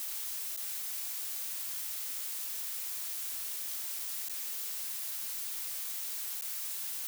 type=noise with dropouts; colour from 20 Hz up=blue; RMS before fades=-38 dBFS; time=0-7.07 s; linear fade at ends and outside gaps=0 ms; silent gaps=0.564-0.574 / 4.285-4.296 / 6.411-6.422 s; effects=none